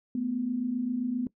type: tone pair together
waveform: sine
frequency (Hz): 222.6 / 250.2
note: A3 / B3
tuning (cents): +20 / +23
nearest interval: major second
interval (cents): 203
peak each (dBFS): -34 / -28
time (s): 0.15-1.27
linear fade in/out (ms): 2
effects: noise-tail reverb RT60 0.1 s tail -20 dB re dry